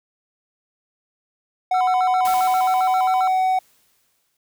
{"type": "tone with pitch glide", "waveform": "triangle", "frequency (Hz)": [740, 749.5], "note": ["F#5", "F#5"], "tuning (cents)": [0, 22], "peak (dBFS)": -14, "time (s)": [1.71, 3.59], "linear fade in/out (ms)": 5, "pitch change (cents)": 22, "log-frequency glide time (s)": [1.93, 3.05]}
{"type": "tone with vibrato", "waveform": "triangle", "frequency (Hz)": 1164, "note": "D6", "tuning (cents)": -16, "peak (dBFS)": -24, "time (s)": [1.74, 3.28], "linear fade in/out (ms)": 5, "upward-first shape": "square", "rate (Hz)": 7.5, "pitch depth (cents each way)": 250}
{"type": "noise with exponential decay", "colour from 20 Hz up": "white", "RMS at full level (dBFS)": -31, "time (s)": [2.25, 4.37], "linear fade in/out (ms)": 2, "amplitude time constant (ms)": 460}
{"effects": []}